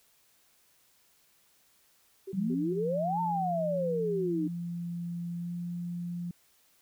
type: tone bursts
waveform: sine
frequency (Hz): 385.7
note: G4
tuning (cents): -28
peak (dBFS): -36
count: 3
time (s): 2.27-2.775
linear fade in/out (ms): 10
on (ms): 55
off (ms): 170
type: tone with pitch glide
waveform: sine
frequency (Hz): 172.2 to 174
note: F3 to F3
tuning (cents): -24 to -6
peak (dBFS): -33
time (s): 2.33-6.31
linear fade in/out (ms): 2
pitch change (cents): +18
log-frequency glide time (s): 5.37-5.52
type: exponential two-way sweep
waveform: sine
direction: up then down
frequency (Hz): 178.2 to 914 to 296.1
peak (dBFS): -28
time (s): 2.34-4.48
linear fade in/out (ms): 10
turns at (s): 3.21
effects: white hiss -66 dBFS RMS until 6.81 s